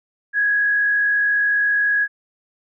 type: tone with frequency modulation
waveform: sine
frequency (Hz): 1664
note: G#6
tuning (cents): +3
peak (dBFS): -15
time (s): 0.33-2.08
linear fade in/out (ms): 50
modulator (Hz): 54.5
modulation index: 0.44
effects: none